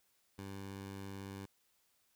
15% pulse tone, 98 Hz, G2, in tune, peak -38 dBFS, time 0.38-1.46 s, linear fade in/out 10 ms, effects white hiss -75 dBFS RMS until 2.15 s

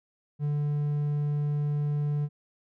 triangle tone, 146.83 Hz, D3, in tune, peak -23 dBFS, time 0.39-2.29 s, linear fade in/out 50 ms, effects none

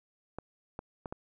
clicks, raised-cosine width 1 ms, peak -24 dBFS, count 4, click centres 0.386 / 0.791 / 1.058 / 1.125 s, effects none

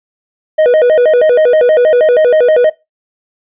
triangle tone with vibrato, 552 Hz, C#5, 7 cents flat, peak -3 dBFS, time 0.58-2.7 s, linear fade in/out 10 ms, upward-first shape square, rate 6.3 Hz, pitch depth 210 cents each way, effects noise-tail reverb RT60 0.2 s tail -18 dB re dry + resampled to 8000 Hz

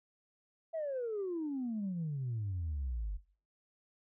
sine exponential sweep, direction down, 668 to 46.25 Hz, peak -33 dBFS, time 0.73-3.18 s, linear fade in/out 20 ms, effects noise-tail reverb RT60 0.4 s tail -19 dB re dry + tanh soft clip ceiling -31 dBFS

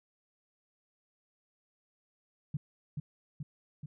sine tone with echo, 146.83 Hz, D3, in tune, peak -30 dBFS, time 2.54-2.57 s, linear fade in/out 5 ms, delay 430 ms, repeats 3, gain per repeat -3 dB, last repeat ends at 3.86 s, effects none

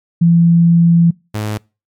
sine / sawtooth tone pair in turn, 169.2 / 106.59 Hz, E3 / G#2, +45 / +45 cents, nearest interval minor sixth, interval 800 cents, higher first, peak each -6 / -14 dBFS, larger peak first, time 0.21-1.11 / 1.34-1.58 s, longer first, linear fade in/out 10 ms, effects noise-tail reverb RT60 0.3 s tail -25 dB re dry + MP3 96 kbps

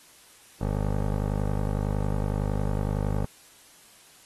15% pulse tone with low-pass filter, 50.9 Hz, G#1, 34 cents flat, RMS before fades -27 dBFS, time 0.61-3.25 s, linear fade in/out 5 ms, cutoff 980 Hz, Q 0.72, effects white hiss -54 dBFS RMS until 4.25 s + AAC 32 kbps

